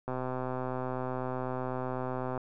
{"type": "click train", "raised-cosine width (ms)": 1, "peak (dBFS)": -21, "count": 295, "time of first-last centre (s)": [0.08, 2.377], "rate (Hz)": 128, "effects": []}